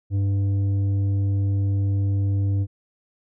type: tone with tanh clipping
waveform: sine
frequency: 98.9 Hz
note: G2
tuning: 16 cents sharp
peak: -20 dBFS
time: 0.1-2.67 s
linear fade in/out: 50 ms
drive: 7 dB
effects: none